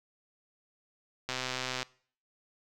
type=click train; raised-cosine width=0.2 ms; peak=-16 dBFS; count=70; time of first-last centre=1.29-1.829 s; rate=128 Hz; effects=noise-tail reverb RT60 0.5 s tail -22 dB re dry